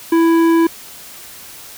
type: tone with tanh clipping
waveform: sine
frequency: 331.1 Hz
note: E4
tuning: 8 cents sharp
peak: -11 dBFS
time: 0.12-0.67 s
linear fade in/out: 5 ms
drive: 13 dB
effects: white hiss -36 dBFS RMS until 1.77 s